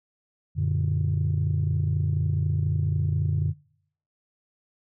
sine chord, Gb augmented, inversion none, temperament equal, 92.5 / 116.54 / 146.83 Hz, Gb2 / Bb2 / D3, 0 / 0 / 0 cents, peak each -24 / -29 / -24 dBFS, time 0.55-3.54 s, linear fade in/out 50 ms, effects noise-tail reverb RT60 0.7 s tail -25 dB re dry + tanh soft clip ceiling -16 dBFS

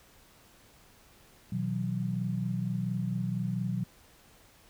sine chord, B suspended fourth, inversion none, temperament equal with one note detuned, 123.47 / 160.68 / 185 Hz, B2 / E3 / F#3, 0 / -44 / 0 cents, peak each -33 / -36 / -32 dBFS, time 1.52-3.84 s, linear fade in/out 5 ms, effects pink hiss -59 dBFS RMS until 4.69 s

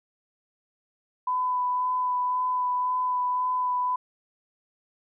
sine tone with vibrato, 1000 Hz, B5, 21 cents sharp, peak -23 dBFS, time 1.27-3.96 s, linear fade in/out 5 ms, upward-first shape sine, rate 1.9 Hz, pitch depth 12 cents each way, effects none

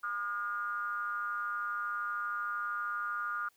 triangle ring-modulated tone, 106.4 Hz, G#2, 42 cents sharp, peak -28 dBFS, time 0.03-3.49 s, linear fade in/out 10 ms, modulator 1320 Hz, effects white hiss -70 dBFS RMS until 3.56 s

